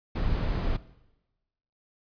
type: noise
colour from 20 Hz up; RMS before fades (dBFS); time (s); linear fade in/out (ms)
brown; -27; 0.15-0.77; 10
effects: noise-tail reverb RT60 1.0 s tail -18 dB re dry + resampled to 11025 Hz